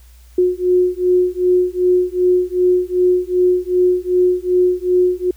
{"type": "beating tone pair", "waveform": "sine", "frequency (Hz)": [360.7, 363.3], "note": ["F#4", "F#4"], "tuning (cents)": [-44, -32], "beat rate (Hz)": 2.6, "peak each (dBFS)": -15, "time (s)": [0.38, 5.31], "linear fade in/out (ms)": 5, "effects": ["added 60 Hz sine -41 dBFS peak until 5.36 s", "white hiss -53 dBFS RMS until 5.36 s"]}